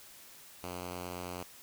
5% pulse tone, 89.3 Hz, F2, 39 cents sharp, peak -28 dBFS, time 0.63-1.43 s, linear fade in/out 5 ms, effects white hiss -54 dBFS RMS until 1.62 s

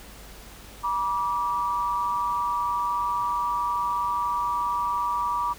sine tone pair together, 965 / 1166 Hz, B5 / D6, -40 / -13 cents, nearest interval minor third, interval 327 cents, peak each -26 dBFS, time 0.83-5.54 s, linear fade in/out 20 ms, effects added 50 Hz sine -47 dBFS peak until 5.58 s + pink hiss -46 dBFS RMS until 5.58 s

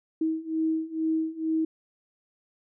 sine beating tone pair, 318.3 / 320.5 Hz, D#4 / E4, +39 / -49 cents, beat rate 2.2 Hz, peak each -29 / -27 dBFS, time 0.21-1.65 s, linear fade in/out 5 ms, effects none

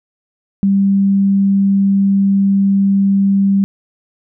sine tone, 196.8 Hz, G3, 7 cents sharp, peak -9 dBFS, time 0.63-3.64 s, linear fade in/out 0 ms, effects none

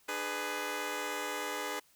10% pulse chord, G# diminished, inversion second, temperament just, 299 / 415.3 / 498.4 Hz, D4 / G#4 / B4, +31 / 0 / +16 cents, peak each -33 / -30 / -30 dBFS, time 0.08-1.8 s, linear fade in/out 10 ms, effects white hiss -66 dBFS RMS until 1.95 s

